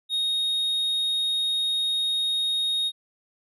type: tone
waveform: triangle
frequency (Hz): 3730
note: A#7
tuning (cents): 0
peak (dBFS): -21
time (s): 0.09-2.92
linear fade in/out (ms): 50
effects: resampled to 32000 Hz